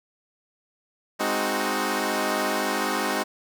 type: chord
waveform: 10% pulse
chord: Ab dominant seventh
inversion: none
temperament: equal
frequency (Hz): 207.7 / 261.6 / 311.1 / 370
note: Ab3 / C4 / Eb4 / Gb4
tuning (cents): 0 / 0 / 0 / 0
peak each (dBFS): -21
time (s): 1.19-3.24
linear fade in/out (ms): 20
effects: none